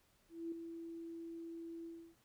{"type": "tone with ADSR envelope", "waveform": "sine", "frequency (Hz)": 332.7, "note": "E4", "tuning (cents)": 16, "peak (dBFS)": -38, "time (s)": [0.29, 2.16], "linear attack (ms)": 230, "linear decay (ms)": 3, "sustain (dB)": -7, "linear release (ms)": 310, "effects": ["pink hiss -73 dBFS RMS until 2.24 s"]}